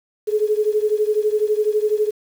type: beating tone pair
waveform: sine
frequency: 420.9 / 432.9 Hz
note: G#4 / A4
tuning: +23 / -28 cents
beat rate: 12 Hz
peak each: -18 / -20 dBFS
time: 0.27-2.11 s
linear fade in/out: 20 ms
effects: 7-bit

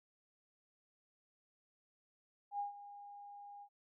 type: tone with ADSR envelope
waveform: sine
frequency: 813 Hz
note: G#5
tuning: 37 cents flat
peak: -35 dBFS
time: 2.51-3.69 s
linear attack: 82 ms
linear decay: 130 ms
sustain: -15 dB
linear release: 69 ms
effects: none

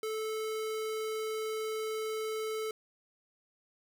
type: tone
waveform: square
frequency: 436.7 Hz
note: A4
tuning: 13 cents flat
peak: -34 dBFS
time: 0.03-2.71 s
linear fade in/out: 2 ms
effects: none

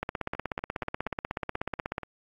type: two click trains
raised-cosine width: 0.5 ms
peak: -15 / -23 dBFS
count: 33 / 8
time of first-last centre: 0.03-1.981 / 0.35-2.033 s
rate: 16.4 / 4.16 Hz
effects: AAC 64 kbps

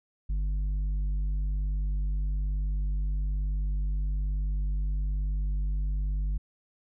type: tone with tanh clipping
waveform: sine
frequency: 49.44 Hz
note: G1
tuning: 15 cents sharp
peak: -27 dBFS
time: 0.29-6.38 s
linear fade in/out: 10 ms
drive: 6 dB
effects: none

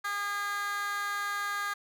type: tone with high-pass filter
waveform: 15% pulse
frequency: 406.6 Hz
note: G#4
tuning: 37 cents flat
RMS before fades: -33 dBFS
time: 0.04-1.74 s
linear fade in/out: 10 ms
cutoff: 1400 Hz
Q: 2.9
effects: none

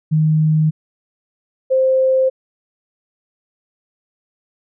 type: tone pair in turn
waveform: sine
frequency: 155.7 / 523.7 Hz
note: D#3 / C5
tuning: +2 / +1 cents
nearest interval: octave + major sixth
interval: 2099 cents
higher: second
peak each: -11 dBFS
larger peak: neither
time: 0.11-0.71 / 1.7-2.3 s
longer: neither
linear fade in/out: 20 ms
effects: none

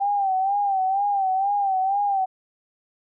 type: tone with vibrato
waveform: sine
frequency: 784 Hz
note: G5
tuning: in tune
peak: -19 dBFS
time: 0-2.26 s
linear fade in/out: 20 ms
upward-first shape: sine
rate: 2.1 Hz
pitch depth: 75 cents each way
effects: none

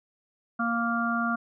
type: harmonic tone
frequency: 233.1 Hz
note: A#3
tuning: in tune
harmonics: 1 / 3 / 5 / 6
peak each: -28 / -33 / -31 / -29 dBFS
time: 0.59-1.36 s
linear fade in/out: 10 ms
effects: none

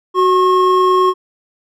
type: tone pair together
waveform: triangle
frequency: 370.9 / 1083.6 Hz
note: F#4 / C#6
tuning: +4 / -40 cents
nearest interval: octave + perfect fifth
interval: 1856 cents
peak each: -10 dBFS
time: 0.14-1.14 s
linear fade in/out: 50 ms
effects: none

